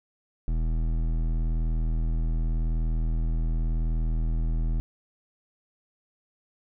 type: tone with hard clipping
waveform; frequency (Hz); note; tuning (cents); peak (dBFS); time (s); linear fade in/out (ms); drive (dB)
sine; 40.44; E1; -32; -25; 0.48-4.8; 0; 12
effects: none